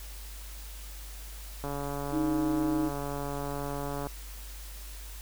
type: click train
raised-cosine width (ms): 1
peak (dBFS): -22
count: 346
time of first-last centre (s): 1.64-4.07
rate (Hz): 142
type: tone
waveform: sine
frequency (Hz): 311.1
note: D#4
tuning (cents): 0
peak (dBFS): -26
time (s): 2.11-2.91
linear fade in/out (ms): 50
effects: added 50 Hz sine -41 dBFS peak until 5.21 s + white hiss -48 dBFS RMS until 5.21 s